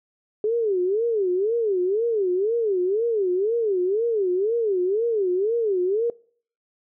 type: tone with vibrato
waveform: sine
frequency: 410.7 Hz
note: G#4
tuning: 19 cents flat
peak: -19 dBFS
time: 0.44-6.1 s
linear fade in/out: 2 ms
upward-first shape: sine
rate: 2 Hz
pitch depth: 240 cents each way
effects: noise-tail reverb RT60 0.5 s tail -23 dB re dry